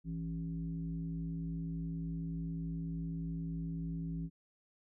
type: tone with frequency modulation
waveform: sine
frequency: 164.81 Hz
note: E3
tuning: in tune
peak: -36 dBFS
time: 0.04-4.3 s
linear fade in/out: 50 ms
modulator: 111 Hz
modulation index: 0.71
effects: none